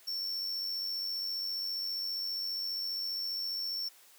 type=tone with amplitude modulation; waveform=square; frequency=5430 Hz; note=F8; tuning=50 cents flat; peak=-32 dBFS; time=0.07-3.89 s; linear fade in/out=10 ms; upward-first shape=sine; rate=94.9 Hz; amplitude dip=40%; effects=white hiss -59 dBFS RMS until 4.18 s + high-pass 400 Hz 12 dB/octave